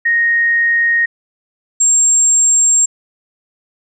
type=tone pair in turn; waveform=sine; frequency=1864.7 / 7459 Hz; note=A#6 / A#8; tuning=0 / 0 cents; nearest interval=2 octaves; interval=2400 cents; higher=second; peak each=-10 / -8 dBFS; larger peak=second; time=0.05-1.06 / 1.8-2.86 s; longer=second; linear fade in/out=10 ms; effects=none